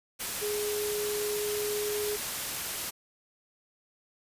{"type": "tone in noise", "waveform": "sine", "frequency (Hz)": 417.7, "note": "G#4", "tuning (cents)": 10, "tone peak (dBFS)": -30, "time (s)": [0.41, 2.17], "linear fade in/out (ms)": 20, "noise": "white", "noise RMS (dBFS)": -34, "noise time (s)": [0.19, 2.91], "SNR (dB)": 1, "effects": ["resampled to 32000 Hz"]}